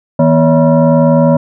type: tone with frequency modulation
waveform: sine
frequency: 160.3 Hz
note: E3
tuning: 48 cents flat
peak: -5 dBFS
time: 0.19-1.37 s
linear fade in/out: 5 ms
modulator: 403 Hz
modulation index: 1.4
effects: none